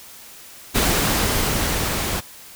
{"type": "noise with level ramp", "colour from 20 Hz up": "pink", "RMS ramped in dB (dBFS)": [-18, -24], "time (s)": [0.74, 2.21], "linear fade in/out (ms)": 20, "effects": ["white hiss -42 dBFS RMS until 2.55 s"]}